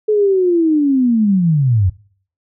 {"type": "linear sweep", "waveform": "sine", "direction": "down", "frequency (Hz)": [432.4, 85.9], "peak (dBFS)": -10, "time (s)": [0.08, 1.9], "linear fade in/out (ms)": 10, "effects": ["noise-tail reverb RT60 0.5 s tail -21 dB re dry"]}